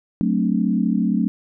sine chord, D dominant seventh, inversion first, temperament equal, 185 / 220 / 261.6 / 293.7 Hz, F#3 / A3 / C4 / D4, 0 / 0 / 0 / 0 cents, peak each -21 / -20 / -24 / -26 dBFS, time 0.21-1.28 s, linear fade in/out 0 ms, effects none

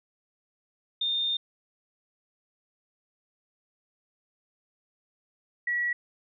sine tone pair in turn, 3633 / 1930.1 Hz, A#7 / B6, -45 / -40 cents, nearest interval major seventh, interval 1095 cents, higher first, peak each -25 dBFS, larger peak neither, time 1.01-1.37 / 5.67-5.93 s, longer first, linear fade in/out 5 ms, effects none

